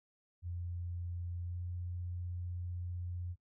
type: tone with pitch glide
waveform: sine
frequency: 87.31 to 88.43 Hz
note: F2 to F2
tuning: 0 to +22 cents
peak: -38 dBFS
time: 0.42-3.36 s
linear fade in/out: 50 ms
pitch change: +22 cents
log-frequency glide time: 1.44-1.59 s
effects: noise-tail reverb RT60 0.1 s tail -18 dB re dry